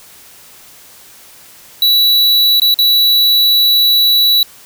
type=tone with dropouts; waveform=square; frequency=3933 Hz; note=B7; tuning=8 cents flat; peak=-8 dBFS; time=1.82-4.43 s; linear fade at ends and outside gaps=2 ms; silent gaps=2.599-2.618 / 2.742-2.788 s; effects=white hiss -40 dBFS RMS until 4.65 s